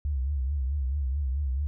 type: tone with vibrato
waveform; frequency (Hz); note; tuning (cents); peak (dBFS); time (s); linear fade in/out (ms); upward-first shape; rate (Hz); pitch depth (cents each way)
sine; 68.5; C#2; -20; -25; 0.05-1.67; 0; triangle; 4.6; 160
effects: none